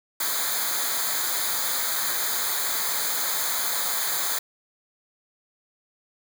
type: noise with comb filter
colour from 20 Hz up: white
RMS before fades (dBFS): -26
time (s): 0.2-4.39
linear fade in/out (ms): 5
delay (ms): 0.36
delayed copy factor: -1
effects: none